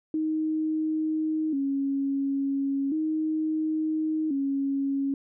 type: tone with vibrato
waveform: sine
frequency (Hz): 293.7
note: D4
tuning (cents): 0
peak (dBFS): -24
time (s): 0.14-5.14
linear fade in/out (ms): 2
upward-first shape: square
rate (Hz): 0.36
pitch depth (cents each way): 110
effects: none